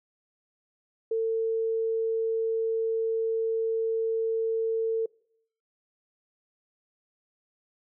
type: tone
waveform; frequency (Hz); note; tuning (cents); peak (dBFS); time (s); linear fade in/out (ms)
sine; 450; A4; +39; -24; 1.11-5.06; 5
effects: noise-tail reverb RT60 0.7 s tail -25 dB re dry